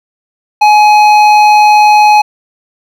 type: tone with hard clipping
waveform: sine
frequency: 842 Hz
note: G#5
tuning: 24 cents sharp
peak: -4 dBFS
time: 0.61-2.22 s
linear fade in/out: 10 ms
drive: 10 dB
effects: none